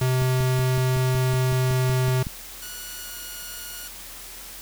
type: tone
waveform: square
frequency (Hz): 128.6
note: C3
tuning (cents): -30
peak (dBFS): -20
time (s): 0.01-2.23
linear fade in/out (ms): 5
type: click train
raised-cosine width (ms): 5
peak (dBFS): -18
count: 12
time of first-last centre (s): 0.22-2.268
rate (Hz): 5.37
type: tone with pitch glide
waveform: 5% pulse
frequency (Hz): 1461 to 1445.1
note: F#6 to F#6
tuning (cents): -22 to -41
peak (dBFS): -25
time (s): 2.62-3.88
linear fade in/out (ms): 5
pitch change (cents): -19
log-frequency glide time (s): 2.93-3.2
effects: added 42 Hz sine -48 dBFS peak until 4.61 s + white hiss -40 dBFS RMS until 4.61 s